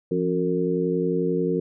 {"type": "harmonic tone with a mistuned harmonic", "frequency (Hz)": 91.1, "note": "F#2", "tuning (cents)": -26, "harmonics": [2, 3, 4, 5], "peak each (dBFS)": [-26, -28, -26, -25], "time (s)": [0.11, 1.6], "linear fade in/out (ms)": 5, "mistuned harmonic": 2, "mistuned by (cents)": -100, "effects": []}